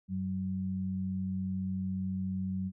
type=tone pair together; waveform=sine; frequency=94.2 / 188.4 Hz; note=F#2 / F#3; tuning=+32 / +32 cents; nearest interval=octave; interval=1200 cents; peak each=-38 / -32 dBFS; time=0.08-2.72 s; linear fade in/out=50 ms; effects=none